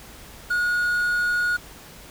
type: tone with quantisation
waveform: triangle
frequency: 1446 Hz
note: F#6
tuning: 40 cents flat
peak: -18 dBFS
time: 0.5-1.57 s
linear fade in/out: 10 ms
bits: 7
effects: added 50 Hz sine -51 dBFS peak until 2.1 s + pink hiss -44 dBFS RMS until 2.1 s